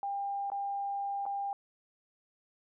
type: tone with dropouts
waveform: sine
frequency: 799 Hz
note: G5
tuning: 33 cents sharp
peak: -32 dBFS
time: 0.03-1.53 s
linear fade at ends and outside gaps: 1 ms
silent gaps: 0.501-0.518 / 1.255-1.263 s
effects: none